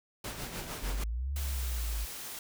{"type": "noise with tremolo", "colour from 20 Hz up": "pink", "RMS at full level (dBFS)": -38, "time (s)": [0.24, 1.04], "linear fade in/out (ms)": 5, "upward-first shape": "sine", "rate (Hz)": 6.6, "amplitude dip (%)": 50}
{"type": "exponential two-way sweep", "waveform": "sine", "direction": "up then down", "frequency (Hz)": [42.56, 71.8, 52.3], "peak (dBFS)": -31, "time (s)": [0.82, 2.06], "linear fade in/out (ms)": 20, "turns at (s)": 1.34}
{"type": "noise", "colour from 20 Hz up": "white", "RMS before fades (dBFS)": -42, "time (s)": [1.36, 2.39], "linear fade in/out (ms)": 2}
{"effects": []}